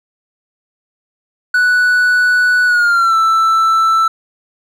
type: tone with pitch glide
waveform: triangle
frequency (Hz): 1480 to 1326.2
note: F#6 to E6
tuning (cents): 0 to +10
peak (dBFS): -7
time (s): 1.54-4.08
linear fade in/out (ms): 5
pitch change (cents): -190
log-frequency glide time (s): 2.66-3.16
effects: none